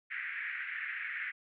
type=band-pass noise; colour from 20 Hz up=white; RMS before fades=-39 dBFS; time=0.1-1.32 s; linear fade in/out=20 ms; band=1600 to 2200 Hz; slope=48 dB/octave; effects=none